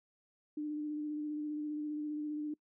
sine tone with vibrato, 300 Hz, D4, 37 cents sharp, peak -35 dBFS, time 0.57-2.54 s, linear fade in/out 5 ms, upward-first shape square, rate 15 Hz, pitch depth 15 cents each way, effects noise-tail reverb RT60 0.1 s tail -24 dB re dry

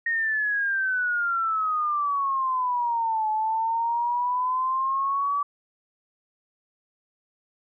sine exponential two-way sweep, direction down then up, 1864.7 to 859 to 1153 Hz, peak -22 dBFS, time 0.06-5.43 s, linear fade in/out 5 ms, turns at 3.29 s, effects none

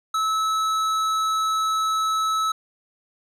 sine tone with tanh clipping, 1300 Hz, E6, 24 cents flat, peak -22 dBFS, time 0.14-2.52 s, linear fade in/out 5 ms, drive 14 dB, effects none

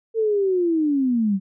sine linear sweep, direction down, 454.6 to 185.5 Hz, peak -17 dBFS, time 0.14-1.4 s, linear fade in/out 50 ms, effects none

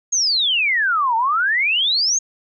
sine exponential two-way sweep, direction down then up, 6660 to 880 to 6660 Hz, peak -15 dBFS, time 0.12-2.19 s, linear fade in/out 10 ms, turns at 1.16 s, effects none

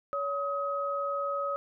sine tone pair together, 564.4 / 1267 Hz, C#5 / D#6, +31 / +31 cents, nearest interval octave + major second, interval 1400 cents, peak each -32 / -31 dBFS, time 0.13-1.56 s, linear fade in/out 0 ms, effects none

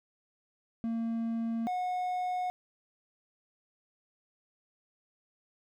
triangle tone pair in turn, 228.7 / 728.2 Hz, A#3 / F#5, -33 / -28 cents, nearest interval octave + minor sixth, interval 2005 cents, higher second, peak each -28 dBFS, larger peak neither, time 0.84-1.67 / 1.67-2.5 s, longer neither, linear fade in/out 0 ms, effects none

